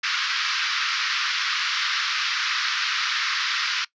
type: band-pass noise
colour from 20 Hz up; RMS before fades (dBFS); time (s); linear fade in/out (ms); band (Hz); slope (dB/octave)
pink; -25; 0.03-3.85; 10; 1200 to 5500; 48
effects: noise-tail reverb RT60 0.1 s tail -20 dB re dry + resampled to 16000 Hz